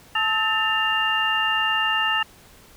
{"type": "tone cluster", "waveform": "sine", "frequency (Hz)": [874, 1290, 1786, 2796], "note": ["A5", "E6", "A6", "F7"], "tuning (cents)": [-12, -38, 25, 1], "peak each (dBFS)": [-27, -26, -24, -23], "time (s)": [0.15, 2.23], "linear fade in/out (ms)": 5, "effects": ["pink hiss -50 dBFS RMS until 2.76 s"]}